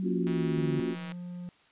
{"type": "exponential sweep", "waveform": "sine", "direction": "down", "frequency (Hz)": [189.1, 146.83], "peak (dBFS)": -29, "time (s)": [0, 0.8], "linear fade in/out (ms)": 0}
{"type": "chord", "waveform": "sine", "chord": "Gb major seventh", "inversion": "first", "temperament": "equal", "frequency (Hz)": [233.1, 277.2, 349.2, 370], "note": ["Bb3", "Db4", "F4", "Gb4"], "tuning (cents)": [0, 0, 0, 0], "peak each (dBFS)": -34, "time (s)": [0.02, 0.96], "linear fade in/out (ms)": 50}
{"type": "click train", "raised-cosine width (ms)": 0.3, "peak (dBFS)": -28, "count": 137, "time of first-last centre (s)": [0.27, 1.12], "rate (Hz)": 160}
{"type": "tone with pitch glide", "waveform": "triangle", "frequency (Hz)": [174.61, 177.15], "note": ["F3", "F3"], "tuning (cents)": [0, 25], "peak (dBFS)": -35, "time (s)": [0.58, 1.49], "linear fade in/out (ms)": 0, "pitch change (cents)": 25, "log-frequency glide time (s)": [0.76, 1.25]}
{"effects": ["white hiss -62 dBFS RMS until 1.71 s", "resampled to 8000 Hz"]}